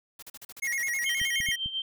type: noise bursts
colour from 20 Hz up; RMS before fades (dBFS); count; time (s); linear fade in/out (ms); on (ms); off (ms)
white; -44; 15; 0.19-1.275; 5; 35; 40
type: tone with vibrato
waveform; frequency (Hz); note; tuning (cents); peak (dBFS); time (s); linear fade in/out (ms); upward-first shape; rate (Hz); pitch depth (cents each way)
square; 2030; B6; +47; -28; 0.62-1.56; 10; square; 9.5; 110
type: tone with tremolo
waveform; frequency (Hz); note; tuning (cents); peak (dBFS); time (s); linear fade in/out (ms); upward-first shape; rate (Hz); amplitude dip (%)
sine; 3136; G7; 0; -27; 1.06-1.82; 2; sine; 7.3; 70
type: clicks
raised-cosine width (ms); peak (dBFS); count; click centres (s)
5; -29; 4; 1.215 / 1.403 / 1.488 / 1.66
effects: none